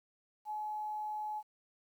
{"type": "tone", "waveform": "sine", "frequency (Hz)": 850, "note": "G#5", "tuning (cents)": 40, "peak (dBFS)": -36, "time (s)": [0.45, 1.43], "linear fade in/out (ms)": 50, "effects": ["11-bit"]}